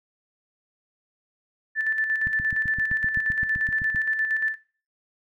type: tone with tremolo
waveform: sine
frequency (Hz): 1760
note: A6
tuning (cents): 0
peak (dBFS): -20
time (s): 1.75-4.56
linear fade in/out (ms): 50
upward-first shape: square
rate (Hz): 8.6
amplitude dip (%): 45
type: click train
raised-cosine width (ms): 5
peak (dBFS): -22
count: 14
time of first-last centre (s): 2.27-3.947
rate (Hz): 7.75
effects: noise-tail reverb RT60 0.4 s tail -18 dB re dry